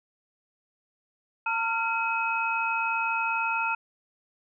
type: tone cluster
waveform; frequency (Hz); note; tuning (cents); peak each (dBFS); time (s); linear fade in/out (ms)
sine; 907 / 1382 / 2548; A#5 / F6 / D#7; -48 / -19 / +41; -29; 1.46-3.75; 5
effects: none